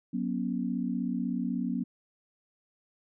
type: chord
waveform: sine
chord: F# suspended fourth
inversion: none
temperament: equal with one note detuned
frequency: 185 / 241 / 277.2 Hz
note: F#3 / B3 / C#4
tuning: 0 / -42 / 0 cents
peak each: -33 / -31 / -35 dBFS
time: 0.13-1.84 s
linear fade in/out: 10 ms
effects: none